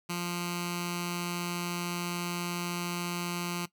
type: tone with notch filter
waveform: 10% pulse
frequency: 174.61 Hz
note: F3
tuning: in tune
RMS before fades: -34 dBFS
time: 0.09-3.66 s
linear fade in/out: 10 ms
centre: 580 Hz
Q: 0.52
effects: noise-tail reverb RT60 0.1 s tail -18 dB re dry